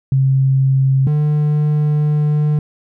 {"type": "tone pair in turn", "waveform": ["sine", "triangle"], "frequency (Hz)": [134, 149.79], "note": ["C3", "D3"], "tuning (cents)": [42, 35], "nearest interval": "major second", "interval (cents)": 193, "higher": "second", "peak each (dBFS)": -10, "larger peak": "neither", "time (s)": [[0.12, 1.07], [1.07, 2.59]], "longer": "second", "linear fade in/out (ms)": 2, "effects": []}